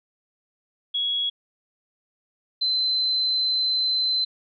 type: tone pair in turn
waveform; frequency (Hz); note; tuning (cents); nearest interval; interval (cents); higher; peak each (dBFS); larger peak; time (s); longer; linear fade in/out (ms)
sine; 3337 / 4064; G#7 / B7; +8 / +49; minor third; 341; second; -22 / -20; second; 0.94-1.3 / 2.61-4.25; second; 10
effects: none